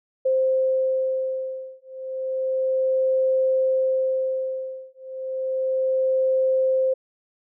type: beating tone pair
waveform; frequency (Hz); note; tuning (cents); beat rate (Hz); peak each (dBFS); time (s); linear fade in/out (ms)
sine; 523.3 / 523.62; C5 / C5; 0 / +1; 0.32; -23; 0.25-6.94; 10
effects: none